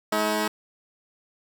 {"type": "tone pair together", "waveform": "10% pulse", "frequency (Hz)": [213.6, 319.8], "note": ["G#3", "D#4"], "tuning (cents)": [49, 48], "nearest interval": "perfect fifth", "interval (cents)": 699, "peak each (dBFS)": [-17, -18], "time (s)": [0.12, 0.48], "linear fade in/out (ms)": 5, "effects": []}